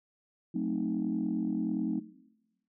sine chord, F# diminished seventh, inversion none, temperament equal with one note detuned, 182.56 / 220 / 261.6 / 311.1 Hz, F#3 / A3 / C4 / Eb4, -23 / 0 / 0 / 0 cents, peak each -34 dBFS, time 0.54-2 s, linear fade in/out 10 ms, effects noise-tail reverb RT60 1.0 s tail -18 dB re dry + tanh soft clip ceiling -21 dBFS

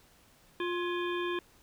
harmonic tone with a mistuned harmonic, 352 Hz, F4, 14 cents sharp, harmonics 1 / 3 / 5 / 7 / 9 / 10, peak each -32 / -38 / -40 / -43 / -45 / -47 dBFS, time 0.6-1.39 s, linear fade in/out 2 ms, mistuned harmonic 5, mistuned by -79 cents, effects pink hiss -62 dBFS RMS until 1.62 s

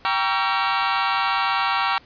sawtooth chord, G diminished seventh, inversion none, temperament just, 784 / 940.8 / 1128.9 / 1354.7 Hz, G5 / Bb5 / Db6 / Fb6, 0 / +16 / +31 / +47 cents, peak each -21 dBFS, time 0.05-1.98 s, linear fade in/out 0 ms, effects pink hiss -51 dBFS RMS until 2.05 s + resampled to 11025 Hz

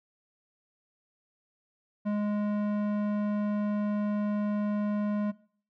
square tone with low-pass filter, 207.7 Hz, G#3, in tune, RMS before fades -29 dBFS, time 2.05-5.32 s, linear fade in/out 20 ms, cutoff 1200 Hz, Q 0.55, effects noise-tail reverb RT60 0.5 s tail -20 dB re dry

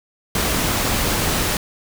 pink noise, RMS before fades -20 dBFS, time 0.35-1.57 s, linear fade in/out 2 ms, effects none

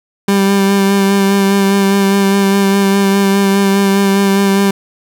30% pulse tone with vibrato, 197.1 Hz, G3, 10 cents sharp, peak -6 dBFS, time 0.28-4.71 s, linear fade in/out 5 ms, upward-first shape sine, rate 4.9 Hz, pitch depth 19 cents each way, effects none

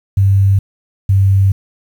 sine tone pair in turn, 98 / 97.32 Hz, G2 / G2, 0 / -12 cents, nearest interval unison, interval 12 cents, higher first, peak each -7 dBFS, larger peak neither, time 0.17-0.59 / 1.09-1.52 s, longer second, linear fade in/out 5 ms, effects 7-bit

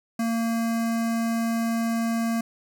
square tone with notch filter, 229.1 Hz, A#3, 30 cents flat, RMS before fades -25 dBFS, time 0.19-2.41 s, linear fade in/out 5 ms, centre 3400 Hz, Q 1.8, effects none

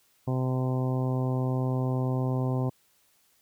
harmonic tone, 128.8 Hz, C3, 27 cents flat, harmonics 1 / 2 / 3 / 4 / 5 / 6 / 7 / 8, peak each -26 / -32 / -36 / -38 / -40 / -42 / -43 / -44 dBFS, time 0.27-2.7 s, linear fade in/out 10 ms, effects white hiss -66 dBFS RMS until 3.41 s

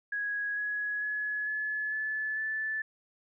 sine tone with pitch steps, 1661.2 / 1678.6 / 1696.1 / 1713.8 / 1731.7 / 1749.8 Hz, G#6 / G#6 / G#6 / A6 / A6 / A6, 0 / +18 / +36 / -46 / -28 / -10 cents, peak -30 dBFS, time 0.12-2.82 s, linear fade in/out 5 ms, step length 450 ms, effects none

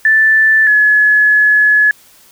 sine tone pair in turn, 1760 / 1702 Hz, A6 / G#6, 0 / +42 cents, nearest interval minor second, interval 58 cents, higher first, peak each -6 dBFS, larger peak neither, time 0.05-0.67 / 0.67-1.91 s, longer second, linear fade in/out 2 ms, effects white hiss -45 dBFS RMS until 2.31 s

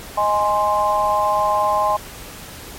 sine chord, Ab major, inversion second, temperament equal, 622.3 / 830.6 / 1046.5 Hz, Eb5 / Ab5 / C6, 0 / 0 / 0 cents, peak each -21 / -19 / -18 dBFS, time 0.17-1.97 s, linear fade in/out 10 ms, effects pink hiss -36 dBFS RMS until 2.78 s + MP3 64 kbps

